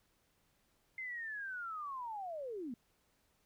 sine linear sweep, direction down, 2093 to 220 Hz, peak -40 dBFS, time 0.98-2.74 s, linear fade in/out 2 ms, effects pink hiss -75 dBFS RMS until 3.45 s

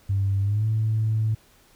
sine tone with pitch glide, 98.3 to 109.7 Hz, G2 to A2, +5 to -5 cents, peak -19 dBFS, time 0.09-1.35 s, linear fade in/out 10 ms, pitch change +190 cents, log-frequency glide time 0.41-0.66 s, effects tanh soft clip ceiling -15 dBFS + pink hiss -57 dBFS RMS until 1.75 s

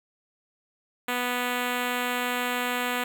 5% pulse tone with notch filter, 246.5 Hz, B3, 3 cents flat, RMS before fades -28 dBFS, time 1.08-3.04 s, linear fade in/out 5 ms, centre 6000 Hz, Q 1.5, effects none

